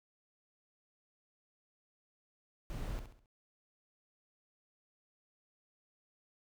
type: noise with echo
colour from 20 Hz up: brown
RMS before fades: -39 dBFS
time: 2.7-2.99 s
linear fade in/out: 0 ms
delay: 67 ms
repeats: 4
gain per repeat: -8 dB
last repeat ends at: 3.258 s
effects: none